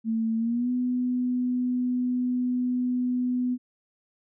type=tone with pitch glide; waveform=sine; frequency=224.5 to 249.1 Hz; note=A3 to B3; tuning=+35 to +15 cents; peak=-23 dBFS; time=0.04-3.58 s; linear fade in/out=50 ms; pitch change=+180 cents; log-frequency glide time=0.37-0.7 s; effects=none